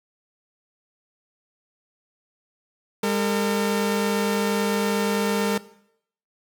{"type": "tone pair together", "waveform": "sawtooth", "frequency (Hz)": [202.5, 453.8], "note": ["G#3", "A#4"], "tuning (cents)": [-43, -47], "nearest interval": "octave + major second", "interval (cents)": 1396, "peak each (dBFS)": -20, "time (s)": [3.03, 5.58], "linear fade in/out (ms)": 5, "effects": ["noise-tail reverb RT60 0.7 s tail -18 dB re dry"]}